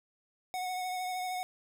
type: tone with vibrato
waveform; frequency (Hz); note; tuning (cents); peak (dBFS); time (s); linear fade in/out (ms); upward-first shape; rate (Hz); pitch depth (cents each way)
square; 735; F#5; -12; -34; 0.54-1.43; 0; sine; 13; 20
effects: none